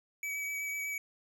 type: tone with vibrato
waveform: square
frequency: 2281 Hz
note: C#7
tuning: 49 cents sharp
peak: -35 dBFS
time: 0.23-0.98 s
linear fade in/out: 2 ms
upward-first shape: sine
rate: 8 Hz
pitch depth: 15 cents each way
effects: none